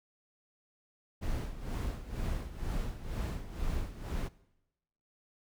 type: noise with tremolo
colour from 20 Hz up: brown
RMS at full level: -33 dBFS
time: 1.21-4.29 s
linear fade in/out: 20 ms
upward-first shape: sine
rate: 2.1 Hz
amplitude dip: 75%
effects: noise-tail reverb RT60 0.9 s tail -20 dB re dry